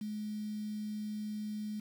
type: tone with quantisation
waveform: sine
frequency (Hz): 211.7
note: G#3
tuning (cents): +33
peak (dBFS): -36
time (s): 0.01-1.8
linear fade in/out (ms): 5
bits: 9
effects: none